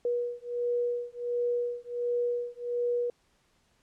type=beating tone pair; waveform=sine; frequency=481.9 / 483.3 Hz; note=B4 / B4; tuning=-43 / -38 cents; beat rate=1.4 Hz; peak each=-31 dBFS; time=0.05-3.1 s; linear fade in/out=2 ms; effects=pink hiss -69 dBFS RMS until 3.82 s + low-pass 9000 Hz 12 dB/octave